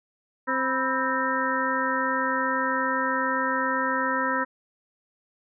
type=harmonic tone with a mistuned harmonic; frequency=262.6 Hz; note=C4; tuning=6 cents sharp; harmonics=1 / 2 / 4 / 5 / 6 / 7; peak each=-31 / -31 / -28 / -29 / -31 / -30 dBFS; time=0.47-4.45 s; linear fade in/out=20 ms; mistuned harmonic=4; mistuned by=-110 cents; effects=none